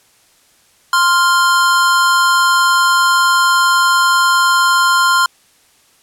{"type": "tone pair together", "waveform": "square", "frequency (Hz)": [1046.5, 1396.9], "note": ["C6", "F6"], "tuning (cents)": [0, 0], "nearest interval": "perfect fourth", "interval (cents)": 500, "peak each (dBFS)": [-13, -13], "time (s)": [0.93, 5.26], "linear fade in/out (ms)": 2, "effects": ["white hiss -52 dBFS RMS until 6.02 s", "low-pass 11000 Hz 12 dB/octave"]}